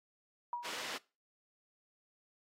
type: tone with exponential decay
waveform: sine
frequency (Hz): 960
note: B5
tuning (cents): -49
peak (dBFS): -33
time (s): 0.53-0.87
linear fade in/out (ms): 1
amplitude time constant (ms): 73
type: band-pass noise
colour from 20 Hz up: white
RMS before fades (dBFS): -43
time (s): 0.64-0.98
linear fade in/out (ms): 10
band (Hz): 280 to 3900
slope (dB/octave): 12
effects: noise-tail reverb RT60 0.3 s tail -22 dB re dry + AAC 48 kbps